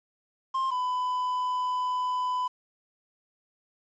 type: tone pair in turn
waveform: triangle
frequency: 1057 / 1001.4 Hz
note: C6 / B5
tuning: +17 / +24 cents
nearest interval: minor second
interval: 93 cents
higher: first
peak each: -23 / -24 dBFS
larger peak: first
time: 0.54-0.71 / 0.71-2.48 s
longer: second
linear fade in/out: 10 ms
effects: resampled to 16000 Hz + 9-bit